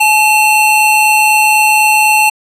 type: tone pair together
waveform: square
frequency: 856 / 2712 Hz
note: A5 / E7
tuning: -48 / +49 cents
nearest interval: octave + minor sixth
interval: 1997 cents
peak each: -10 dBFS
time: 0-2.3 s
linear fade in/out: 10 ms
effects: resampled to 32000 Hz